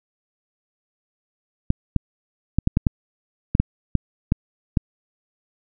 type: clicks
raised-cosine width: 5 ms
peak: -4 dBFS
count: 11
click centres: 1.704 / 1.963 / 2.586 / 2.674 / 2.771 / 2.868 / 3.551 / 3.6 / 3.953 / 4.321 / 4.772 s
effects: none